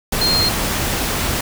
sine tone in noise, 4206 Hz, C8, 8 cents sharp, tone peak -15 dBFS, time 0.21-0.49 s, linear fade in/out 5 ms, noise pink, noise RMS -20 dBFS, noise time 0.12-1.41 s, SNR +2 dB, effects none

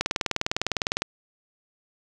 click train, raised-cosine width 0.2 ms, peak -6 dBFS, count 21, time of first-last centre 0.01-1.02 s, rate 19.8 Hz, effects none

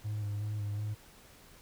triangle tone with vibrato, 104.4 Hz, G#2, 10 cents sharp, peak -30 dBFS, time 0.04-0.95 s, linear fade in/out 20 ms, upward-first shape square, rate 2.7 Hz, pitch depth 25 cents each way, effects tanh soft clip ceiling -27 dBFS + pink hiss -57 dBFS RMS until 1.61 s

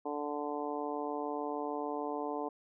harmonic tone, 146.83 Hz, D3, in tune, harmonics 2 / 3 / 4 / 5 / 6 / 7, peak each -40 / -39 / -43 / -41 / -42 / -44 dBFS, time 0.05-2.49 s, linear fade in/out 10 ms, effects none

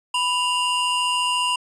square tone pair together, 991.4 / 2800 Hz, B5 / F7, +6 / +4 cents, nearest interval octave + tritone, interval 1798 cents, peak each -23 dBFS, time 0.14-1.56 s, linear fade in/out 5 ms, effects resampled to 24000 Hz

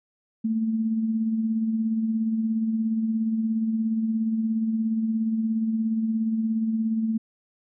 sine tone with tremolo, 222.5 Hz, A3, 20 cents sharp, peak -20 dBFS, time 0.44-7.18 s, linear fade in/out 10 ms, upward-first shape sine, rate 17 Hz, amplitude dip 40%, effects none

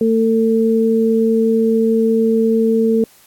sine tone pair together, 224.6 / 449.2 Hz, A3 / A4, +36 / +36 cents, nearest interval octave, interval 1200 cents, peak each -14 dBFS, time 0.01-3.04 s, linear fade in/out 2 ms, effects white hiss -49 dBFS RMS until 3.26 s + AAC 64 kbps

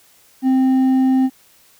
sine tone with hard clipping, 261.6 Hz, C4, in tune, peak -13 dBFS, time 0.42-1.3 s, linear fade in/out 50 ms, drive 4 dB, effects white hiss -52 dBFS RMS until 1.79 s

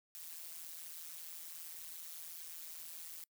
blue noise with amplitude modulation, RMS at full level -45 dBFS, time 0.15-3.24 s, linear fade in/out 0 ms, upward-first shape sine, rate 165 Hz, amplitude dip 90%, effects noise-tail reverb RT60 0.1 s tail -25 dB re dry

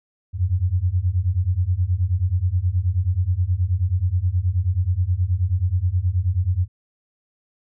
sine beating tone pair, 85.7 / 95.1 Hz, F2 / F#2, -32 / +48 cents, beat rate 9.4 Hz, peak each -21 / -20 dBFS, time 0.33-6.68 s, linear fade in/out 50 ms, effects none

